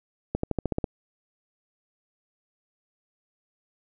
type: accelerating click train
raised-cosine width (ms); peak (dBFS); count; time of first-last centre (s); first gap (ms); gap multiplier
2; -12; 8; 0.35-0.842; 84; 0.94
effects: none